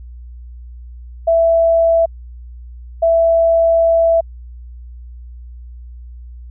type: tone bursts at uneven times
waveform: sine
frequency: 663 Hz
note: E5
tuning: 10 cents sharp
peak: -9 dBFS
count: 2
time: 1.27-2.06 / 3.02-4.21 s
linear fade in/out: 10 ms
effects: added 60 Hz sine -31 dBFS peak until 6.5 s